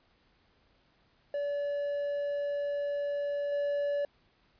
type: tone with level steps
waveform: triangle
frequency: 574 Hz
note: D5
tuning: 40 cents flat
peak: -28 / -26 dBFS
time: 1.34-4.05 s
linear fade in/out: 2 ms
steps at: 3.52 s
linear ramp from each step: 2 ms
effects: pink hiss -68 dBFS RMS until 4.59 s + resampled to 11025 Hz

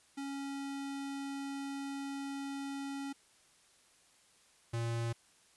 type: tone pair in turn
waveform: square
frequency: 276.9 / 116.42 Hz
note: C#4 / A#2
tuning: -2 / -2 cents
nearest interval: octave + minor third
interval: 1500 cents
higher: first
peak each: -39 / -34 dBFS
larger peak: second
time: 0.17-3.13 / 4.73-5.13 s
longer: first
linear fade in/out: 10 ms
effects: white hiss -66 dBFS RMS until 5.56 s + resampled to 24000 Hz

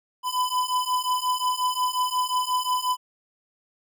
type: beating tone pair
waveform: square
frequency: 1001 / 1006.6 Hz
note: B5 / B5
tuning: +23 / +33 cents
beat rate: 5.6 Hz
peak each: -27 / -26 dBFS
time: 0.23-2.97 s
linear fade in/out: 50 ms
effects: none

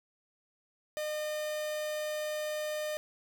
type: tone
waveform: 45% pulse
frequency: 608 Hz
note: D#5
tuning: 40 cents flat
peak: -33 dBFS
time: 0.97-2.97 s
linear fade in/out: 0 ms
effects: none

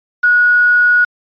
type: tone with quantisation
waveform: sine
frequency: 1457 Hz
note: F#6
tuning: 27 cents flat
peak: -7 dBFS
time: 0.23-1.05 s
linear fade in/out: 10 ms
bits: 5
effects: resampled to 11025 Hz

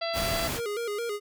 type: harmonic tone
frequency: 670 Hz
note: E5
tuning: 28 cents sharp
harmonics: 1 / 2 / 3 / 4 / 5 / 6 / 7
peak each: -30 / -38 / -39 / -41 / -40 / -41 / -37 dBFS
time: 0.01-0.48 s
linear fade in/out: 10 ms
type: noise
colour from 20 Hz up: pink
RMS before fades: -31 dBFS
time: 0.13-0.61 s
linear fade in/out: 50 ms
type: tone with vibrato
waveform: square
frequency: 440 Hz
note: A4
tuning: in tune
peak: -30 dBFS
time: 0.55-1.2 s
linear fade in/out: 50 ms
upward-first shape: square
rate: 4.6 Hz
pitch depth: 110 cents each way
effects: none

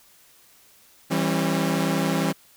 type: chord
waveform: sawtooth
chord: C# diminished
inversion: first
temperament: equal with one note detuned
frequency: 164.81 / 196 / 271 Hz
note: E3 / G3 / C#4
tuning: 0 / 0 / -39 cents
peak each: -21 / -22 / -22 dBFS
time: 1.1-2.33 s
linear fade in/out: 20 ms
effects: white hiss -55 dBFS RMS until 2.56 s

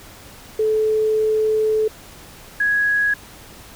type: tone pair in turn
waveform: sine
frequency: 433.9 / 1664.4 Hz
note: A4 / G#6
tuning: -24 / +3 cents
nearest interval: octave + major seventh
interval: 2327 cents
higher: second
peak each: -15 dBFS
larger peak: neither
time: 0.59-1.88 / 2.6-3.14 s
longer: first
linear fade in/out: 5 ms
effects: pink hiss -42 dBFS RMS until 3.75 s

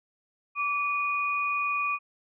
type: tone pair together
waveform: sine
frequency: 1157 / 2464 Hz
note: D6 / D#7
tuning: -26 / -17 cents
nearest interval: octave + minor second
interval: 1309 cents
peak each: -28 / -28 dBFS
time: 0.55-1.99 s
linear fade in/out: 50 ms
effects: none

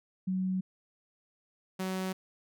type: tone pair in turn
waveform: sine / sawtooth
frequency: 186.8 / 187.62 Hz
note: F#3 / F#3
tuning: +17 / +24 cents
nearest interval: unison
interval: 7 cents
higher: second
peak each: -28 dBFS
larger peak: neither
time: 0.27-0.61 / 1.79-2.13 s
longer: neither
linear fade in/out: 10 ms
effects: none

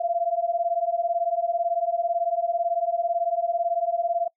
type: beating tone pair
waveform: sine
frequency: 676 / 694 Hz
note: E5 / F5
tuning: +43 / -11 cents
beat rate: 18 Hz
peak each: -25 dBFS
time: 0-4.28 s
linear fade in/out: 10 ms
effects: noise-tail reverb RT60 0.1 s tail -24 dB re dry

